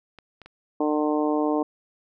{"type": "clicks", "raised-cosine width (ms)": 0.3, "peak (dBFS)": -28, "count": 3, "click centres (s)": [0.187, 0.417, 0.46]}
{"type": "harmonic tone", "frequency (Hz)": 150.9, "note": "D3", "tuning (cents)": 47, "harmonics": [2, 3, 4, 5, 6, 7], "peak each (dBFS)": [-23, -27, -29, -31, -33, -34], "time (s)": [0.8, 1.63], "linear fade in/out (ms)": 5}
{"effects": []}